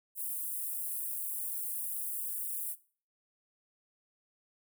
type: high-pass noise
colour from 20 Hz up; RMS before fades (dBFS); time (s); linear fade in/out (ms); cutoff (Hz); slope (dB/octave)
white; -37; 0.15-2.76; 50; 8900; 48
effects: noise-tail reverb RT60 0.4 s tail -18 dB re dry